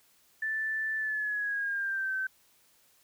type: tone with pitch glide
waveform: sine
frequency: 1760 to 1541 Hz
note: A6 to G6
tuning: 0 to -30 cents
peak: -29 dBFS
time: 0.42-2.27 s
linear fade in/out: 5 ms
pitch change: -230 cents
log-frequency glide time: 0.97-2.14 s
effects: white hiss -65 dBFS RMS until 3.03 s